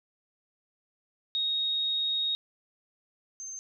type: tone pair in turn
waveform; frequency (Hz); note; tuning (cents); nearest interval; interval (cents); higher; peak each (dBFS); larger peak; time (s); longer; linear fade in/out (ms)
sine; 3748 / 6290; A#7 / G8; +9 / +5; major sixth; 896; second; -26 / -37; first; 1.35-2.35 / 3.4-3.59; first; 0
effects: none